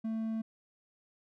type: tone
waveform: triangle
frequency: 222.6 Hz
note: A3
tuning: 20 cents sharp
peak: -30 dBFS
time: 0.04-0.42 s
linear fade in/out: 10 ms
effects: none